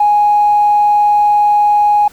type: tone with tanh clipping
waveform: triangle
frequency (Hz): 830.6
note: G#5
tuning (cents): 0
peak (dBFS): -7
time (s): 0-2.08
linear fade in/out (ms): 5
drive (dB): 4
effects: pink hiss -43 dBFS RMS until 2.12 s